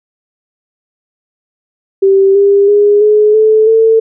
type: tone with pitch steps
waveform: sine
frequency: 389.3 / 400.2 / 411.5 / 423.1 / 435 / 447.2 Hz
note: G4 / G4 / G#4 / G#4 / A4 / A4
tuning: -12 / +36 / -16 / +32 / -20 / +28 cents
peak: -4 dBFS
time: 2.02-4 s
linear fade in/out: 10 ms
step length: 330 ms
effects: none